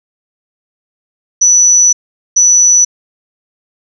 sine tone bursts at uneven times, 5940 Hz, F#8, 6 cents sharp, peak -4 dBFS, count 2, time 1.41-1.93 / 2.36-2.85 s, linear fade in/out 10 ms, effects none

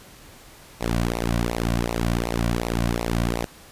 sawtooth tone with flanger, 58.1 Hz, A#1, 5 cents flat, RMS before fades -24 dBFS, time 0.8-3.46 s, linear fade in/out 20 ms, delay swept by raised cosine 0.6 to 2.4 ms, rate 2.7 Hz, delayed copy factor -0.85, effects pink hiss -47 dBFS RMS until 3.71 s + resampled to 32000 Hz

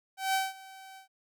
sawtooth tone with ADSR envelope, 768 Hz, G5, 36 cents flat, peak -21 dBFS, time 0.17-1.08 s, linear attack 170 ms, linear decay 190 ms, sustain -22 dB, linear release 110 ms, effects none

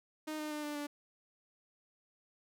sawtooth tone with pitch steps, 308.8 / 304.4 / 300 / 295.7 / 291.5 Hz, D#4 / D#4 / D4 / D4 / D4, -13 / -38 / +37 / +12 / -13 cents, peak -34 dBFS, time 0.27-0.87 s, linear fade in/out 10 ms, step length 120 ms, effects none

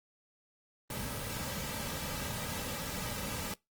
pink noise with comb filter, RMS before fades -38 dBFS, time 0.9-3.54 s, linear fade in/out 2 ms, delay 2.8 ms, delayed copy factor -0.6, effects noise-tail reverb RT60 0.2 s tail -24 dB re dry + Opus 24 kbps

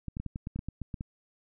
clicks, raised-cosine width 5 ms, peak -23 dBFS, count 12, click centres 0.083 / 0.169 / 0.2 / 0.263 / 0.359 / 0.471 / 0.56 / 0.591 / 0.686 / 0.817 / 0.942 / 1.009 s, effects none

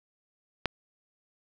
click, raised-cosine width 0.3 ms, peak -10 dBFS, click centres 0.657 s, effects none

